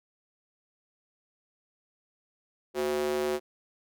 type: tone with high-pass filter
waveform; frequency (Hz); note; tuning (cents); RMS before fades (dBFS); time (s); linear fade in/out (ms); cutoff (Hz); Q
square; 74.3; D2; +21; -29; 2.74-3.4; 50; 400; 3.5
effects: none